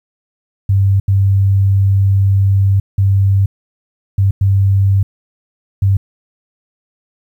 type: tone bursts at uneven times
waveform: sine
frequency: 98 Hz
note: G2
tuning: in tune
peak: -8 dBFS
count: 6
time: 0.69-1 / 1.08-2.8 / 2.98-3.46 / 4.18-4.31 / 4.41-5.03 / 5.82-5.97 s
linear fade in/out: 5 ms
effects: 8-bit